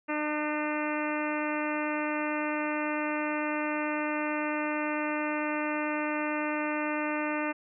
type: harmonic tone with a mistuned harmonic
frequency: 301.5 Hz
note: D4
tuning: 46 cents sharp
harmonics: 1 / 2 / 3 / 4 / 5 / 6 / 7 / 8 / 9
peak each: -32 / -35 / -37 / -38 / -39 / -40 / -40 / -41 / -42 dBFS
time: 0.08-7.53 s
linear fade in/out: 20 ms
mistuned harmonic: 7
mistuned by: -20 cents
effects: none